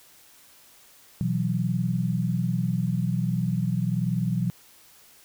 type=chord; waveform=sine; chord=B suspended fourth; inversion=none; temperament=equal; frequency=123.47 / 164.81 / 185 Hz; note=B2 / E3 / F#3; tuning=0 / 0 / 0 cents; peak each=-27 dBFS; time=1.21-4.5 s; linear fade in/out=0 ms; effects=white hiss -54 dBFS RMS until 5.24 s